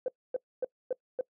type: tone bursts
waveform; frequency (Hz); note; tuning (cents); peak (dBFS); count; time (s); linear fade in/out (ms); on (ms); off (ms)
sine; 509; C5; -48; -26; 5; 0.06-1.21; 2; 22; 260
effects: noise-tail reverb RT60 0.1 s tail -23 dB re dry + tanh soft clip ceiling -22 dBFS